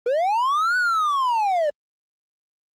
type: linear two-way sweep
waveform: triangle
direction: up then down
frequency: 460.3 to 1500 to 570 Hz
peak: -16 dBFS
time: 0.06-1.7 s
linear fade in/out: 5 ms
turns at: 0.77 s
effects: Opus 24 kbps